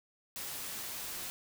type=noise; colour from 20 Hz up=white; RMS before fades=-41 dBFS; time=0.36-1.3 s; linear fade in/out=0 ms; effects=none